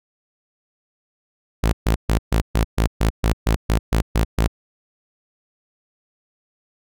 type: tone bursts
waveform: sawtooth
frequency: 55 Hz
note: A1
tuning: in tune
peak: -11 dBFS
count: 13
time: 1.63-4.477 s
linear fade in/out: 10 ms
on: 99 ms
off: 130 ms
effects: none